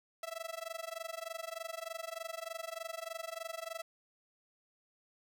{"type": "tone with amplitude modulation", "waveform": "sawtooth", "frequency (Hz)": 659.3, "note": "E5", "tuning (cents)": 0, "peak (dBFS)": -33, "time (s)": [0.23, 3.82], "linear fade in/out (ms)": 2, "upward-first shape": "sine", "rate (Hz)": 23.3, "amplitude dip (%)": 95, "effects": []}